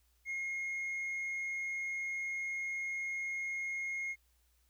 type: tone with tanh clipping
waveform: sine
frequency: 2148 Hz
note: C7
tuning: 45 cents sharp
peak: -36 dBFS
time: 0.25-4.16 s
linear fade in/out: 50 ms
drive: 2 dB
effects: added 60 Hz sine -70 dBFS peak until 4.69 s + white hiss -75 dBFS RMS until 4.69 s